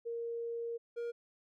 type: tone pair in turn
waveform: sine / triangle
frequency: 466.2 / 471.6 Hz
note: A#4 / A#4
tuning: 0 / +20 cents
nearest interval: unison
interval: 20 cents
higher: second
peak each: -36 / -34 dBFS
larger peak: second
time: 0.05-0.78 / 0.96-1.12 s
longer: first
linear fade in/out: 20 ms
effects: none